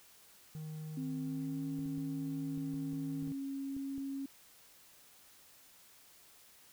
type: tone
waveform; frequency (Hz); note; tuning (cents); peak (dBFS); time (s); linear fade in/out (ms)
triangle; 155.56; D#3; 0; -39; 0.55-3.32; 0
type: tone with pitch glide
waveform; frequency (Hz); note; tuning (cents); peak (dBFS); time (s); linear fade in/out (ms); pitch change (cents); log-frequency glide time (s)
sine; 261.6 to 273.8; C4 to C#4; 0 to -21; -37; 0.97-4.26; 5; +79; 1.19-1.64
type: clicks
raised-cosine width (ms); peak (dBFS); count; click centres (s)
3; -39; 10; 1.79 / 1.86 / 1.98 / 2.577 / 2.741 / 2.932 / 3.227 / 3.275 / 3.766 / 3.98
effects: white hiss -61 dBFS RMS until 6.72 s